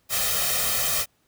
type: noise with comb filter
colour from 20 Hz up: white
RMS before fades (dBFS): -24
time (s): 0.09-1.06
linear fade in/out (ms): 50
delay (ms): 1.6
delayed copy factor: +0.9
effects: pink hiss -67 dBFS RMS until 1.27 s